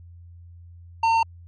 sine tone with tanh clipping, 908 Hz, A#5, 46 cents flat, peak -18 dBFS, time 1.03-1.23 s, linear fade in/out 5 ms, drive 10 dB, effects added 86 Hz sine -42 dBFS peak until 1.47 s + MP3 32 kbps

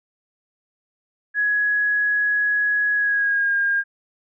sine tone with pitch glide, 1675 to 1615.1 Hz, G#6 to G#6, +14 to -49 cents, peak -17 dBFS, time 1.34-3.84 s, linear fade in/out 50 ms, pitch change -63 cents, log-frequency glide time 2.94-3.55 s, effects none

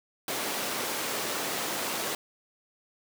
pink high-pass noise, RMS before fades -32 dBFS, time 0.28-2.15 s, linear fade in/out 2 ms, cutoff 320 Hz, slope 12 dB/octave, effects none

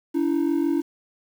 triangle ring-modulated tone, 309.9 Hz, D#4, 7 cents flat, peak -14 dBFS, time 0.14-0.82 s, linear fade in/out 20 ms, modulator 23.2 Hz, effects tanh soft clip ceiling -11 dBFS + 8-bit

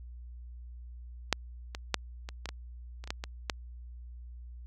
clicks, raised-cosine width 0.2 ms, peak -6 / -20 / -8 / -23 / -19 / -20 / -28 / -27 / -15 / -19 / -11 dBFS, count 11, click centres 1.327 / 1.749 / 1.943 / 2.289 / 2.457 / 2.49 / 3.04 / 3.075 / 3.105 / 3.239 / 3.498 s, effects added 60 Hz sine -43 dBFS peak until 4.66 s

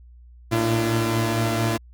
sawtooth tone cluster, 113.4 / 117.8 / 300.5 / 339.7 Hz, A#2 / A#2 / D4 / F4, -47 / +19 / +40 / -48 cents, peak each -19 / -27 / -26 / -20 dBFS, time 0.51-1.78 s, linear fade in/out 20 ms, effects added 60 Hz sine -44 dBFS peak until 1.93 s

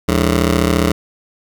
15% pulse ring-modulated tone, 123.47 Hz, B2, in tune, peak -3 dBFS, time 0.08-0.92 s, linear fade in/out 5 ms, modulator 44.5 Hz, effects none

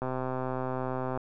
click train, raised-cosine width 1 ms, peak -19 dBFS, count 150, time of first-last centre 0.02-1.175 s, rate 129 Hz, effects none

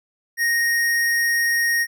square tone, 1864.7 Hz, A#6, in tune, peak -18 dBFS, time 0.37-1.87 s, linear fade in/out 50 ms, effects none

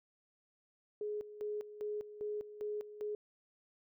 sine tone with tremolo, 419.6 Hz, G#4, 18 cents sharp, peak -36 dBFS, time 1.01-3.15 s, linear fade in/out 2 ms, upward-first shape square, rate 2.5 Hz, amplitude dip 75%, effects none

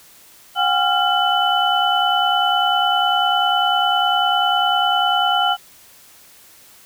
sine tone cluster, 732 / 802 / 1383 / 3002 Hz, F#5 / G5 / F6 / F#7, -19 / +39 / -17 / +24 cents, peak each -20 dBFS, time 0.55-5.57 s, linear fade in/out 50 ms, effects white hiss -47 dBFS RMS until 6.85 s

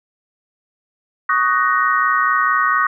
sine chord, D# minor seventh, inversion third, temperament just, 1120.1 / 1244.5 / 1493.4 / 1866.8 Hz, C#6 / D#6 / F#6 / A#6, +18 / 0 / +16 / +2 cents, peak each -18 / -18 / -20 / -20 dBFS, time 1.29-2.87 s, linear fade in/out 5 ms, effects none

